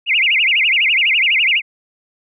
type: tone with vibrato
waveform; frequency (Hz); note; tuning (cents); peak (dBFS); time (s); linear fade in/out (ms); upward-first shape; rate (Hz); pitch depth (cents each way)
sine; 2438; D#7; -36; -11; 0.06-1.62; 50; sine; 12; 300
effects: none